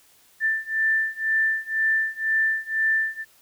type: beating tone pair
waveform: sine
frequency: 1773 / 1775 Hz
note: A6 / A6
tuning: +13 / +15 cents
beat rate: 2 Hz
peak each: -24 / -23 dBFS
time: 0.4-3.25 s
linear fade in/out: 50 ms
effects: white hiss -57 dBFS RMS until 3.41 s